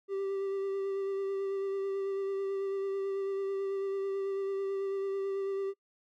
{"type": "tone with vibrato", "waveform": "triangle", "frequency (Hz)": 391.5, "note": "G4", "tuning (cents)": -2, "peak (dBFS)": -29, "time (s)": [0.08, 5.74], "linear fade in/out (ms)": 50, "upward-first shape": "sine", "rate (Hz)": 9.1, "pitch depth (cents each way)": 16, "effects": ["noise-tail reverb RT60 0.1 s tail -24 dB re dry"]}